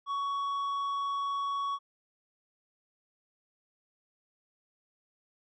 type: tone with tanh clipping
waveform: sine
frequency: 1119 Hz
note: C#6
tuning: 16 cents sharp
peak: -31 dBFS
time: 0.06-1.79 s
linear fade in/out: 50 ms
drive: 6 dB
effects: none